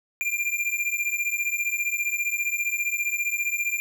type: beating tone pair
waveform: square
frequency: 2382 / 2397 Hz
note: D7 / D7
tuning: +24 / +35 cents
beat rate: 15 Hz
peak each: -28 dBFS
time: 0.21-3.8 s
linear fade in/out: 0 ms
effects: none